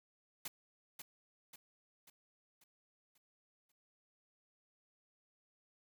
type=noise with echo; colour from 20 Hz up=white; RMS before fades=-43 dBFS; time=0.45-0.48 s; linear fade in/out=5 ms; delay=540 ms; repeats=6; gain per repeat=-6 dB; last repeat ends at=3.72 s; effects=none